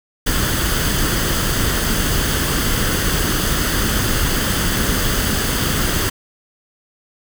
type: noise with comb filter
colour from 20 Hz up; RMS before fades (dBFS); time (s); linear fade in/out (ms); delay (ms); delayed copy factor
pink; -18; 0.26-6.1; 10; 0.63; +0.5
effects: none